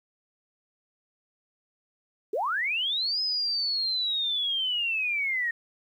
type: linear two-way sweep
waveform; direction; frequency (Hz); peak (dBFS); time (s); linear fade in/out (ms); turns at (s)
sine; up then down; 364.8 to 5110 to 1834; -25; 2.33-5.51; 5; 3.21
effects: 10-bit